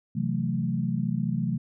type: chord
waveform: sine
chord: F# half-diminished seventh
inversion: second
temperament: equal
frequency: 130.81 / 164.81 / 185 / 220 Hz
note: C3 / E3 / F#3 / A3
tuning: 0 / 0 / 0 / 0 cents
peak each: -30 dBFS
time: 0.15-1.58 s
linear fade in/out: 10 ms
effects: none